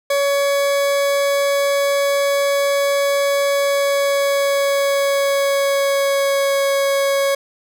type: tone with pitch glide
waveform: 40% pulse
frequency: 562 to 553.6 Hz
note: C#5 to C#5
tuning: +24 to -2 cents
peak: -14 dBFS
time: 0.1-7.35 s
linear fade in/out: 5 ms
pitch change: -26 cents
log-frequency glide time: 3.56-6.65 s
effects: none